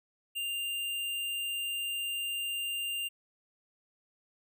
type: tone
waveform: square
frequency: 2794 Hz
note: F7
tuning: in tune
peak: -33 dBFS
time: 0.35-3.09 s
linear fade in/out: 20 ms
effects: none